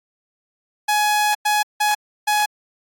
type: tone bursts at uneven times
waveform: sawtooth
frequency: 840 Hz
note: G#5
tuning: 19 cents sharp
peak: -12 dBFS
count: 4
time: 0.88-1.35 / 1.45-1.63 / 1.8-1.95 / 2.27-2.46 s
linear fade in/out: 10 ms
effects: AAC 64 kbps